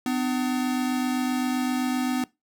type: tone pair together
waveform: square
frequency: 252.3 / 300 Hz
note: B3 / D4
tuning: +37 / +37 cents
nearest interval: minor third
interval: 300 cents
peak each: -25 / -31 dBFS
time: 0.06-2.24 s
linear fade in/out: 2 ms
effects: noise-tail reverb RT60 0.2 s tail -21 dB re dry